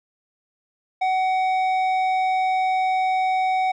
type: tone with low-pass filter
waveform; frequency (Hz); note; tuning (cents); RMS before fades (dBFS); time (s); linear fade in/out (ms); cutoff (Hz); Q
square; 750; F#5; +23; -21; 1.01-3.72; 10; 2400; 0.85
effects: none